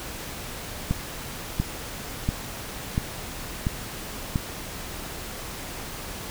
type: click train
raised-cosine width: 5 ms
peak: -10 dBFS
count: 6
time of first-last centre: 0.91-4.358 s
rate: 1.45 Hz
effects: pink hiss -36 dBFS RMS until 6.3 s